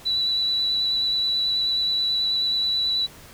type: tone with vibrato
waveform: sine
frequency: 3951 Hz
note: B7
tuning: in tune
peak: -20 dBFS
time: 0.05-3.07 s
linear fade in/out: 20 ms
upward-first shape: square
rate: 9.3 Hz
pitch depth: 9 cents each way
effects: pink hiss -46 dBFS RMS until 3.33 s